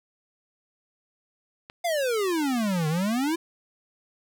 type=clicks; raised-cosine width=0.3 ms; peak=-25 / -29 dBFS; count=2; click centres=1.699 / 3.24 s
type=exponential two-way sweep; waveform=square; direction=down then up; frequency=715 to 150 to 343.2 Hz; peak=-24 dBFS; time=1.84-3.36 s; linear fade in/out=10 ms; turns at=2.88 s
effects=9-bit